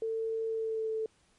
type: tone with pitch glide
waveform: sine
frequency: 447.8 to 440.6 Hz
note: A4 to A4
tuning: +30 to +2 cents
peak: -30 dBFS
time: 0.02-1.06 s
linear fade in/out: 2 ms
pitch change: -28 cents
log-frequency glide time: 0.48-0.91 s
effects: pink hiss -68 dBFS RMS until 1.38 s + MP3 48 kbps